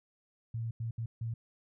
sine tone bursts at uneven times, 114.4 Hz, A#2, 32 cents flat, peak -33 dBFS, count 4, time 0.54-0.71 / 0.8-0.91 / 0.98-1.06 / 1.21-1.34 s, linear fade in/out 5 ms, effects none

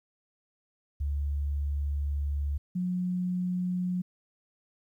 sine tone pair in turn, 71.7 / 180.67 Hz, D2 / F#3, -41 / -41 cents, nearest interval octave + major third, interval 1600 cents, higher second, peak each -27 dBFS, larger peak neither, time 1-2.58 / 2.75-4.02 s, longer first, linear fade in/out 10 ms, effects 11-bit

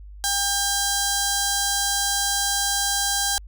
5% pulse tone with notch filter, 800 Hz, G5, 35 cents sharp, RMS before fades -23 dBFS, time 0.24-3.38 s, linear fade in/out 0 ms, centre 2400 Hz, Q 2, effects added 50 Hz sine -38 dBFS peak until 3.47 s

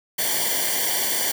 white noise with comb filter, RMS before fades -23 dBFS, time 0.18-1.32 s, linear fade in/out 10 ms, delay 0.77 ms, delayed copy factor -0.95, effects none

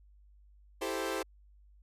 sawtooth chord, A minor seventh, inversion second, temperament equal, 329.6 / 392 / 440 / 523.3 Hz, E4 / G4 / A4 / C5, 0 / 0 / 0 / 0 cents, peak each -35 / -34 / -36 / -34 dBFS, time 0.81-1.23 s, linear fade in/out 10 ms, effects added 50 Hz sine -57 dBFS peak until 1.82 s + resampled to 32000 Hz

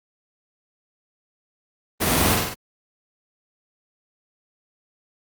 pink noise with echo, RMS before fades -20 dBFS, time 2-2.36 s, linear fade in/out 20 ms, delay 47 ms, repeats 4, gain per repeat -3 dB, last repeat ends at 2.548 s, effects high-pass 60 Hz 12 dB/octave + Opus 32 kbps

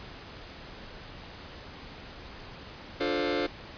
sawtooth chord, D minor seventh, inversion none, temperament just, 293.7 / 352.4 / 440.5 / 528.6 Hz, D4 / F4 / A4 / C5, 0 / +16 / +2 / +18 cents, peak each -28 dBFS, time 3-3.47 s, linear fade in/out 10 ms, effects pink hiss -45 dBFS RMS until 3.77 s + resampled to 11025 Hz

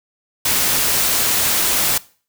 white noise, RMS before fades -17 dBFS, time 0.45-1.98 s, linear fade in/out 5 ms, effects noise-tail reverb RT60 0.4 s tail -20 dB re dry

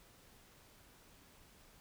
silence, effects pink hiss -63 dBFS RMS until 1.8 s

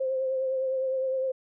sine tone with vibrato, 525 Hz, C5, 6 cents sharp, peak -25 dBFS, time 0-1.32 s, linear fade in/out 10 ms, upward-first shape triangle, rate 9.8 Hz, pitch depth 32 cents each way, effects none

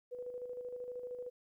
sine tone with tremolo, 494 Hz, B4, in tune, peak -39 dBFS, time 0.11-1.3 s, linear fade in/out 20 ms, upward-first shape square, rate 13 Hz, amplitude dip 45%, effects 13-bit

